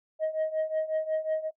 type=tone with tremolo; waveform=sine; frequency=629 Hz; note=D#5; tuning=19 cents sharp; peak=-21 dBFS; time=0.19-1.51 s; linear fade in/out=50 ms; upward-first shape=triangle; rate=5.5 Hz; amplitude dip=90%; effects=noise-tail reverb RT60 0.1 s tail -19 dB re dry + tanh soft clip ceiling -23 dBFS